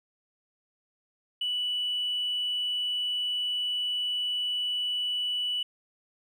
triangle tone with tanh clipping, 2960 Hz, F#7, in tune, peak -27 dBFS, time 1.41-5.63 s, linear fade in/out 5 ms, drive 4 dB, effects none

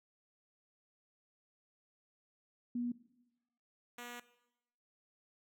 sine / 5% pulse tone pair in turn, 241.7 / 241.7 Hz, B3 / B3, -37 / -37 cents, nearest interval unison, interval 0 cents, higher neither, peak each -34 / -34 dBFS, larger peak neither, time 2.75-2.92 / 3.98-4.2 s, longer second, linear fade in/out 5 ms, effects noise-tail reverb RT60 0.9 s tail -17 dB re dry

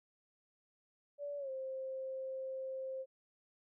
sine tone with pitch glide, 575 to 527.3 Hz, D5 to C5, -37 to +13 cents, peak -39 dBFS, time 1.18-3.06 s, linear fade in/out 50 ms, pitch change -150 cents, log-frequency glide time 1.38-1.5 s, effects none

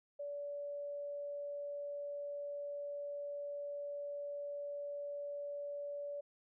sine tone, 575 Hz, D5, 37 cents flat, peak -40 dBFS, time 0.19-6.21 s, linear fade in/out 10 ms, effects none

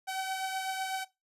sawtooth beating tone pair, 761 / 769 Hz, F#5 / G5, +48 / -33 cents, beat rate 8 Hz, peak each -30 / -36 dBFS, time 0.07-1.05 s, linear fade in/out 20 ms, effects noise-tail reverb RT60 0.2 s tail -17 dB re dry + resampled to 32000 Hz

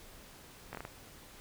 slowing click train, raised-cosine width 0.5 ms, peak -26 dBFS, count 5, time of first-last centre 0.73-0.851 s, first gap 18 ms, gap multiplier 1.36, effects pink hiss -54 dBFS RMS until 1.4 s

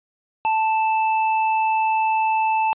triangle tone with hard clipping, 880 Hz, A5, in tune, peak -19 dBFS, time 0.45-2.73 s, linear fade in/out 0 ms, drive 15 dB, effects resampled to 8000 Hz

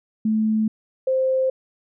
sine tone pair in turn, 217.8 / 523.1 Hz, A3 / C5, -17 / -1 cents, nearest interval octave + minor third, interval 1516 cents, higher second, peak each -17 dBFS, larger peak neither, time 0.25-0.68 / 1.07-1.5 s, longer neither, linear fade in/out 5 ms, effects none

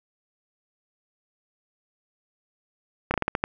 slowing click train, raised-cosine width 0.5 ms, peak -8 dBFS, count 7, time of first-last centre 3.11-3.439 s, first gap 30 ms, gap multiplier 1.24, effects none

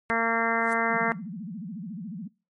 harmonic tone, 228.8 Hz, A#3, 32 cents flat, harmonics 1 / 2 / 3 / 4 / 5 / 6 / 7 / 8 / 9, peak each -31 / -31 / -31 / -31 / -31 / -31 / -31 / -31 / -31 dBFS, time 0.1-1.12 s, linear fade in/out 0 ms
violet noise with exponential growth, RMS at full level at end -37 dBFS, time 0.56-0.73 s, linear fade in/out 0 ms, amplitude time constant 36 ms
sine tone with vibrato, 196 Hz, G3, in tune, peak -33 dBFS, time 0.9-2.28 s, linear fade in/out 10 ms, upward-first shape sine, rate 14 Hz, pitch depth 290 cents each way
effects noise-tail reverb RT60 0.3 s tail -22 dB re dry + MP3 48 kbps

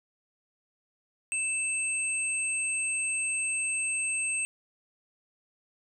sine tone pair together, 2637 / 8360 Hz, E7 / C9, 0 / -2 cents, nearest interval octave + minor sixth, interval 1998 cents, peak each -30 / -30 dBFS, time 1.32-4.45 s, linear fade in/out 0 ms, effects none

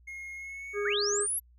triangle tone with pitch glide, 2151 to 2222 Hz, C7 to C#7, +47 to +4 cents, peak -37 dBFS, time 0.07-0.94 s, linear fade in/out 10 ms, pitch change +57 cents, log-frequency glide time 0.35-0.68 s
harmonic tone, 410 Hz, G#4, 22 cents flat, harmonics 1 / 3 / 4, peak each -29 / -39 / -41 dBFS, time 0.73-1.27 s, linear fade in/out 50 ms
sine linear sweep, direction up, 1118 to 11670 Hz, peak -28 dBFS, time 0.84-1.4 s, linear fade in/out 20 ms
effects added 60 Hz sine -56 dBFS peak until 1.58 s

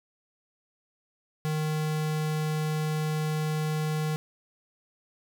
square tone, 154.5 Hz, D#3, 12 cents flat, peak -27 dBFS, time 1.45-4.16 s, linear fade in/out 0 ms, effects none

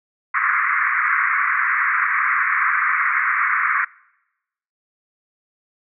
pink band-pass noise, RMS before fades -19 dBFS, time 0.34-3.85 s, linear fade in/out 10 ms, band 1100 to 2200 Hz, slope 96 dB/octave, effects noise-tail reverb RT60 0.9 s tail -24 dB re dry

